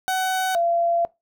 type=tone pair in turn; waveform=30% pulse / sine; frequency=751 / 683 Hz; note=F#5 / F5; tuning=+26 / -39 cents; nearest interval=major second; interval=165 cents; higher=first; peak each=-18 dBFS; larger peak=neither; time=0.08-0.55 / 0.55-1.05 s; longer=second; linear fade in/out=0 ms; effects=noise-tail reverb RT60 0.2 s tail -20 dB re dry